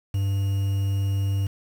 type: tone with quantisation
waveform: triangle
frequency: 98.4 Hz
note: G2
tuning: 7 cents sharp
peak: -19 dBFS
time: 0.14-1.47 s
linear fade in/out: 5 ms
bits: 7
effects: none